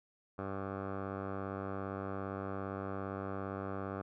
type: tone with low-pass filter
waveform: 10% pulse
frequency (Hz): 97.5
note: G2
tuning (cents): -9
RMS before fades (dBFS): -40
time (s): 0.38-4.02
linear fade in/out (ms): 10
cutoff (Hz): 1100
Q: 4
effects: none